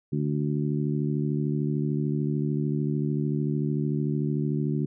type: harmonic tone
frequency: 73.42 Hz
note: D2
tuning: in tune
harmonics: 2 / 3 / 4 / 5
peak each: -26 / -30 / -32 / -34 dBFS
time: 0.12-4.86 s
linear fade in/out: 10 ms
effects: none